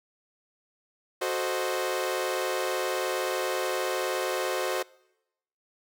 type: chord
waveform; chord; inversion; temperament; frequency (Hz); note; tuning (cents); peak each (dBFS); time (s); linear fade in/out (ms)
sawtooth; F# diminished seventh; none; equal; 370 / 440 / 523.3 / 622.3; F#4 / A4 / C5 / Eb5; 0 / 0 / 0 / 0; -27 / -32 / -27 / -31; 1.21-4.83; 10
effects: noise-tail reverb RT60 0.9 s tail -24 dB re dry